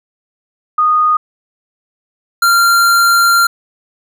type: tone pair in turn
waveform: sine / square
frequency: 1235 / 1383.8 Hz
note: D#6 / F6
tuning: -13 / -16 cents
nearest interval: major second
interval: 197 cents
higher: second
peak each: -8 dBFS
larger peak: neither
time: 0.78-1.17 / 2.42-3.47 s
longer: second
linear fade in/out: 5 ms
effects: none